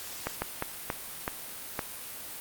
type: slowing click train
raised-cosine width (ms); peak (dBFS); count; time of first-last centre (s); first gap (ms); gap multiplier
0.5; -14; 6; 0.27-1.792; 150; 1.36
effects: white hiss -41 dBFS RMS until 2.4 s + Opus 48 kbps